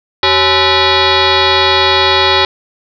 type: tone with frequency modulation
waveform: sine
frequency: 1489 Hz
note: F#6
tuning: 11 cents sharp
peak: -7 dBFS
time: 0.23-2.45 s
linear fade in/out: 2 ms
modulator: 468 Hz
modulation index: 6
effects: none